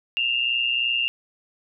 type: tone pair together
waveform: sine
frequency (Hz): 2690 / 2813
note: E7 / F7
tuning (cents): +34 / +12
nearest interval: minor second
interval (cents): 78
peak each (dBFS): -25 / -22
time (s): 0.17-1.08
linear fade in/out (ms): 0
effects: none